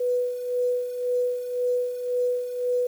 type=tone with tremolo; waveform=sine; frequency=493.9 Hz; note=B4; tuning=in tune; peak=-20 dBFS; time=0-2.87 s; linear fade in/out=5 ms; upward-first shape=sine; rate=1.9 Hz; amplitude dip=65%; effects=8-bit